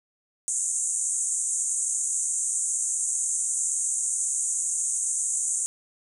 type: band-pass noise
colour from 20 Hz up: white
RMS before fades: -27 dBFS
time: 0.48-5.66 s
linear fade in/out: 0 ms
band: 6500 to 9300 Hz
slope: 96 dB/octave
effects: none